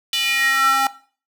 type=tone with high-pass filter sweep; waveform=square; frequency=269.3 Hz; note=C#4; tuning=50 cents flat; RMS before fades=-18 dBFS; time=0.13-0.87 s; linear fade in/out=2 ms; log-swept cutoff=3200 to 960 Hz; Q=4.7; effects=noise-tail reverb RT60 0.4 s tail -17 dB re dry